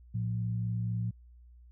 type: tone pair together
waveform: sine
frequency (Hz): 113.2 / 177.34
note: A2 / F3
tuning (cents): +50 / +27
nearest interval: minor sixth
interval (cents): 777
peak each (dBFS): -30 / -37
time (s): 0.14-1.11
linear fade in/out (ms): 10
effects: added 60 Hz sine -52 dBFS peak until 1.71 s